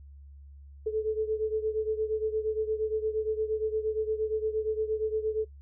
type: beating tone pair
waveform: sine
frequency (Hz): 432.5 / 441.1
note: A4 / A4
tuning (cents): -30 / +4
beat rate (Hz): 8.6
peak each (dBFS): -28 / -31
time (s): 0.86-5.45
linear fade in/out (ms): 10
effects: noise-tail reverb RT60 0.1 s tail -20 dB re dry + added 70 Hz sine -46 dBFS peak until 5.61 s